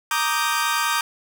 sawtooth chord, Eb major seventh, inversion second, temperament equal, 932.3 / 1174.7 / 1244.5 / 1568 Hz, Bb5 / D6 / Eb6 / G6, 0 / 0 / 0 / 0 cents, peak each -22 dBFS, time 0.11-1.01 s, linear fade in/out 2 ms, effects none

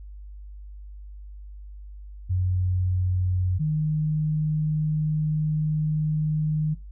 sine tone pair in turn, 91.5 / 153.88 Hz, F#2 / D#3, -19 / -19 cents, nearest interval major sixth, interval 900 cents, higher second, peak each -21 dBFS, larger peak neither, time 2.29-3.59 / 3.59-6.75 s, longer second, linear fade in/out 20 ms, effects noise-tail reverb RT60 0.2 s tail -19 dB re dry + added 50 Hz sine -38 dBFS peak until 6.91 s

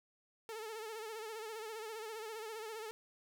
sawtooth tone with vibrato, 440 Hz, A4, in tune, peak -39 dBFS, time 0.49-2.91 s, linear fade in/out 0 ms, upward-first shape sine, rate 15 Hz, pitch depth 69 cents each way, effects none

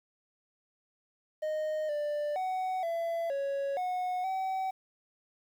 triangle tone with pitch steps, 618 / 591 / 747 / 671 / 555 / 730 / 761 Hz, D#5 / D5 / F#5 / E5 / C#5 / F#5 / F#5, -12 / +11 / +16 / +31 / +2 / -24 / +48 cents, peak -28 dBFS, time 1.42-4.71 s, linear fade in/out 10 ms, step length 470 ms, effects 10-bit

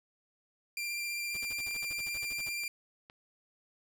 sawtooth tone with vibrato, 2376 Hz, D7, 20 cents sharp, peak -31 dBFS, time 0.77-2.68 s, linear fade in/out 2 ms, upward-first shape sine, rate 15 Hz, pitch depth 14 cents each way
pink noise bursts, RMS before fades -49 dBFS, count 15, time 1.34-2.493 s, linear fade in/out 5 ms, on 33 ms, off 47 ms
click train, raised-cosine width 0.3 ms, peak -35 dBFS, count 4, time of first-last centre 1.71-3.099 s, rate 2.16 Hz
effects none

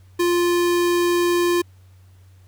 square tone, 349.2 Hz, F4, in tune, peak -17 dBFS, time 0.19-1.62 s, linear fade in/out 10 ms, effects added 93 Hz sine -46 dBFS peak until 2.47 s + pink hiss -61 dBFS RMS until 2.47 s

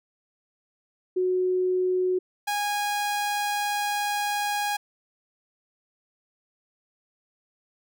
sine / sawtooth tone pair in turn, 367.5 / 823.1 Hz, F#4 / G#5, -12 / -16 cents, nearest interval octave + major second, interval 1396 cents, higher second, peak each -21 dBFS, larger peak neither, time 1.16-2.19 / 2.47-4.77 s, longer second, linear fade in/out 10 ms, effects none

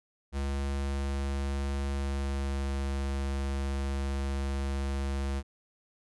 square tone with pitch glide, 69.2 to 68.64 Hz, C#2 to C#2, -2 to -16 cents, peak -30 dBFS, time 0.32-5.43 s, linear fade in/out 50 ms, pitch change -14 cents, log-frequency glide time 1.91-2.72 s, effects resampled to 24000 Hz

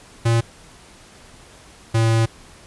square tone pair in turn, 115.6 / 113.29 Hz, A#2 / A#2, -14 / -49 cents, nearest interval unison, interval 35 cents, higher first, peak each -15 dBFS, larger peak neither, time 0.25-0.41 / 1.94-2.26 s, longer second, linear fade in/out 10 ms, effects pink hiss -46 dBFS RMS until 2.66 s + resampled to 24000 Hz

